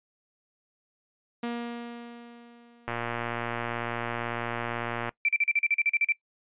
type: tone with exponential decay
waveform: sawtooth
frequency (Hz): 237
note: A#3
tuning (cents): +29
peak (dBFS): -25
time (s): 1.43-3.55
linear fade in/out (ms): 5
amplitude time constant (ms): 460
type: click train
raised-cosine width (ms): 0.5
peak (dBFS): -16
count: 262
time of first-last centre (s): 2.88-5.092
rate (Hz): 118
type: tone bursts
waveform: sine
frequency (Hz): 2340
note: D7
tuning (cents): -7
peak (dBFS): -21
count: 12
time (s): 5.25-6.122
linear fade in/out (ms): 2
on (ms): 36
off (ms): 40
effects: noise-tail reverb RT60 0.1 s tail -21 dB re dry + resampled to 8000 Hz